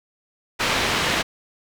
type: low-pass noise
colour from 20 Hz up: white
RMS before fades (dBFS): -22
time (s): 0.59-1.23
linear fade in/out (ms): 20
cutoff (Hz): 3100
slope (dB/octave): 12
effects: none